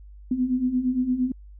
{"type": "beating tone pair", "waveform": "sine", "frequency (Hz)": [246.9, 255.6], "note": ["B3", "C4"], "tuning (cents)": [0, -40], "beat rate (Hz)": 8.7, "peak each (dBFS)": [-27, -22], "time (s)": [0.31, 1.32], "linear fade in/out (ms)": 5, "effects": ["added 50 Hz sine -42 dBFS peak until 1.59 s"]}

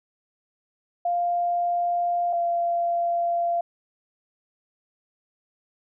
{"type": "tone pair in turn", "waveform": "sine", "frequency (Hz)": [698.5, 688.5], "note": ["F5", "F5"], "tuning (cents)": [0, -25], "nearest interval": "unison", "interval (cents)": 25, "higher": "first", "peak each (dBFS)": -21, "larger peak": "neither", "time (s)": [[1.05, 2.33], [2.33, 3.61]], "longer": "neither", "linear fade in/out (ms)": 5, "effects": []}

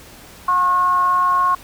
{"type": "tone with frequency modulation", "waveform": "sine", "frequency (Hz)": 1084, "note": "C#6", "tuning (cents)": -39, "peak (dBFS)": -13, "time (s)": [0.48, 1.55], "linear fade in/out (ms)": 5, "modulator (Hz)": 365, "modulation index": 0.35, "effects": ["pink hiss -42 dBFS RMS until 1.63 s"]}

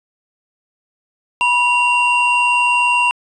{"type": "tone pair together", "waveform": "triangle", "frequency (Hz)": [976, 2761], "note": ["B5", "F7"], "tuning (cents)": [-21, -20], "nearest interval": "octave + tritone", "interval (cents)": 1801, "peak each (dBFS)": -13, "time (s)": [1.41, 3.11], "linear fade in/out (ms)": 0, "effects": ["resampled to 24000 Hz"]}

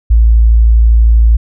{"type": "tone", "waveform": "sine", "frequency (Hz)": 56.3, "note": "A1", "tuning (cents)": 40, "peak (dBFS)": -3, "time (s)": [0.1, 1.37], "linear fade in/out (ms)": 10, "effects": []}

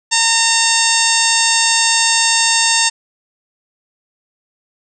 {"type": "harmonic tone with a mistuned harmonic", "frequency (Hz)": 913, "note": "A#5", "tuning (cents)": -36, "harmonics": [1, 2, 3, 4, 5, 6, 7, 8, 9], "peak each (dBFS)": [-20, -20, -20, -20, -20, -20, -20, -20, -20], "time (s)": [0.11, 2.9], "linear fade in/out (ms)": 20, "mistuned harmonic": 6, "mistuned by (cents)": -31, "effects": []}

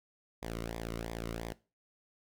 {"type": "tone with flanger", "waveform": "sawtooth", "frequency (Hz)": 56.8, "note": "A#1", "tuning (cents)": -44, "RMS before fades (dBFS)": -40, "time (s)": [0.42, 1.53], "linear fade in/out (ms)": 10, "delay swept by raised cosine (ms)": [0.7, 1.22], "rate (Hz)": 2.9, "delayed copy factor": -0.75, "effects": ["noise-tail reverb RT60 0.3 s tail -19 dB re dry"]}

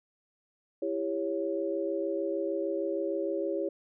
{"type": "chord", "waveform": "sine", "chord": "C# diminished", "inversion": "first", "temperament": "just", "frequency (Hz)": [332.6, 399.1, 554.4], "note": ["E4", "G4", "C#5"], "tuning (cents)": [16, 31, 0], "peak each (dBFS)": -33, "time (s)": [0.82, 3.69], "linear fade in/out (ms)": 5, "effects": []}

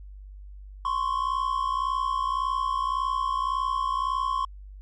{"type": "tone pair together", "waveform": "triangle", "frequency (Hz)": [1039, 1100.8], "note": ["C6", "C#6"], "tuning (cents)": [-12, -12], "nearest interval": "minor second", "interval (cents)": 100, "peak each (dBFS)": -25, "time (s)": [0.85, 4.45], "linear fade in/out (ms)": 2, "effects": ["added 49 Hz sine -40 dBFS peak until 4.81 s", "MP3 48 kbps"]}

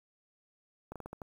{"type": "slowing click train", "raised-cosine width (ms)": 1, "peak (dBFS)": -28, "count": 6, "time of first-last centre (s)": [0.92, 1.218], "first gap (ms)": 37, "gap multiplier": 1.24, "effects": ["9-bit"]}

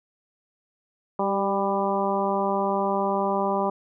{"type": "harmonic tone with a mistuned harmonic", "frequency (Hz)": 197.8, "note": "G3", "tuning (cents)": 16, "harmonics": [1, 2, 3, 4, 5, 6], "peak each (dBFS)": [-29, -28, -28, -28, -28, -33], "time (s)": [1.19, 3.7], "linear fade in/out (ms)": 5, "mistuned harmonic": 2, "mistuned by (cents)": -20, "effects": []}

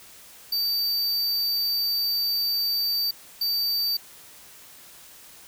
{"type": "tone bursts at uneven times", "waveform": "square", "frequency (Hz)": 4628, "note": "D8", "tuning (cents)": -26, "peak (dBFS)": -23, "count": 2, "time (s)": [[0.52, 3.11], [3.41, 3.97]], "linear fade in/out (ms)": 5, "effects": ["white hiss -48 dBFS RMS until 5.47 s"]}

